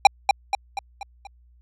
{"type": "tone with echo", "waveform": "square", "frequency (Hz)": 798, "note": "G5", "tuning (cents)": 31, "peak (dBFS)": -7, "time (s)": [0.05, 0.07], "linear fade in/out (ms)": 2, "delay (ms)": 240, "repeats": 5, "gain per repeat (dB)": -6, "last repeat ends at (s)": 1.27, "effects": ["added 60 Hz sine -52 dBFS peak until 1.61 s", "low-pass 6000 Hz 12 dB/octave"]}